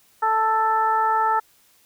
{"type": "harmonic tone", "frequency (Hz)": 441, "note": "A4", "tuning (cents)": 4, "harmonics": [1, 2, 3, 4], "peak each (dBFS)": [-31, -19, -22, -31], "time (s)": [0.22, 1.4], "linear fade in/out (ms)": 10, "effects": ["white hiss -58 dBFS RMS until 1.85 s"]}